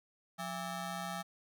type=ring-modulated tone; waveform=20% pulse; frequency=493.9 Hz; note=B4; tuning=in tune; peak=-30 dBFS; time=0.38-1.23 s; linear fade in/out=20 ms; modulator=315 Hz; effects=none